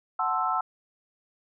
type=chord; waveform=sine; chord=F# half-diminished seventh; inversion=none; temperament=equal; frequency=740 / 880 / 1046.5 / 1318.5 Hz; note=F#5 / A5 / C6 / E6; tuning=0 / 0 / 0 / 0 cents; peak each=-30 / -31 / -31 / -27 dBFS; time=0.19-0.61 s; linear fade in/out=5 ms; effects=none